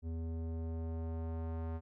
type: tone with low-pass filter sweep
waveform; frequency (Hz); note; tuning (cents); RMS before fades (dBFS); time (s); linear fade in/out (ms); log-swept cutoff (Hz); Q
square; 81.8; E2; -13; -39; 0.02-1.81; 50; 340 to 1100; 0.92
effects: none